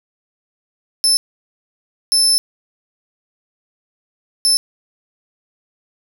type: tone bursts at uneven times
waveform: 30% pulse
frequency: 5274 Hz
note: E8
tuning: in tune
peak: -7 dBFS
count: 3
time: 1.04-1.17 / 2.12-2.38 / 4.45-4.57 s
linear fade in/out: 0 ms
effects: 7-bit